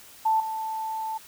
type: tone with level steps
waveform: sine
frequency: 882 Hz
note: A5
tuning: 4 cents sharp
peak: -19 / -28 dBFS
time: 0.25-1.18 s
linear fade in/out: 10 ms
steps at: 0.4 s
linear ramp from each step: 2 ms
effects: white hiss -49 dBFS RMS until 1.27 s